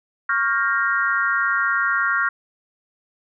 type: chord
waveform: sine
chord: G half-diminished seventh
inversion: second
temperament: equal with one note detuned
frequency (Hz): 1108.7 / 1396.9 / 1593.5 / 1864.7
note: Db6 / F6 / G6 / Bb6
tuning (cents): 0 / 0 / +28 / 0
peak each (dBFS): -25 / -20 / -25 / -25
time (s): 0.29-2.29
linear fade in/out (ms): 5
effects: none